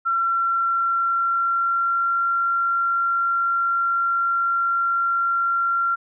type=tone with pitch glide; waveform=sine; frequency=1359 to 1374 Hz; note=F6 to F6; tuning=-48 to -29 cents; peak=-18 dBFS; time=0.05-5.96 s; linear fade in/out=20 ms; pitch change=+19 cents; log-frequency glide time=0.25-2.19 s; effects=none